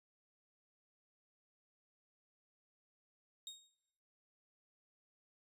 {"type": "tone with exponential decay", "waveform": "30% pulse", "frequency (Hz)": 3729, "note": "A#7", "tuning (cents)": 0, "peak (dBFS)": -40, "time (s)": [3.47, 3.74], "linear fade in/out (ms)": 1, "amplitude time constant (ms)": 57, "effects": ["noise-tail reverb RT60 0.9 s tail -19 dB re dry", "resampled to 32000 Hz"]}